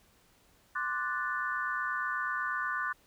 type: chord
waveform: sine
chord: D dominant seventh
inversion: third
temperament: equal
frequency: 1046.5 / 1174.7 / 1480 / 1760 Hz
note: C6 / D6 / F#6 / A6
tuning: 0 / 0 / 0 / 0 cents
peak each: -39 / -36 / -34 / -37 dBFS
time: 0.75-2.93 s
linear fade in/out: 10 ms
effects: pink hiss -65 dBFS RMS until 3.06 s